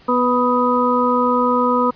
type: harmonic tone with a mistuned harmonic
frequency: 246.9 Hz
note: B3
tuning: in tune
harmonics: 1 / 2 / 4 / 5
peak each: -19 / -19 / -19 / -19 dBFS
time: 0.08-1.91 s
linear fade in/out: 10 ms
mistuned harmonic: 5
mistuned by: +23 cents
effects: pink hiss -48 dBFS RMS until 1.95 s + resampled to 11025 Hz